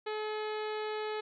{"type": "harmonic tone with a mistuned harmonic", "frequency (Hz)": 428.3, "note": "A4", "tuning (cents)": -47, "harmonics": [1, 2, 3, 4, 5, 6, 7, 8, 9, 10], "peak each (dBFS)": [-35, -41, -45, -47, -49, -51, -52, -53, -54, -55], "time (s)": [0.06, 1.21], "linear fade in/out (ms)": 10, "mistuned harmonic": 6, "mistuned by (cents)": -34, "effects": []}